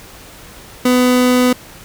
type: tone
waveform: 30% pulse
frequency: 250 Hz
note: B3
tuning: 21 cents sharp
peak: -7 dBFS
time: 0.85-1.53 s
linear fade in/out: 5 ms
effects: pink hiss -38 dBFS RMS until 1.84 s